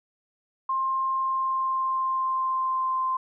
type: tone with pitch glide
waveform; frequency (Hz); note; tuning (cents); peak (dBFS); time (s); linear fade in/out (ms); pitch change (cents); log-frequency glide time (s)
sine; 1059 to 1042; C6 to C6; +21 to -7; -23; 0.69-3.17; 5; -28; 1.13-3.02
effects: none